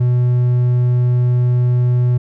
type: tone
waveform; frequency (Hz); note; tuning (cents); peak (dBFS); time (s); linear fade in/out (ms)
triangle; 123.3; B2; -2; -9; 0-2.18; 10
effects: none